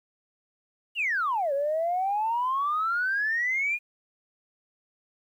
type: exponential two-way sweep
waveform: sine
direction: down then up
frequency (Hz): 2971 to 545 to 2467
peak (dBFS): -23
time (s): 0.95-3.79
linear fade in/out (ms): 50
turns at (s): 1.53
effects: tanh soft clip ceiling -19 dBFS + 10-bit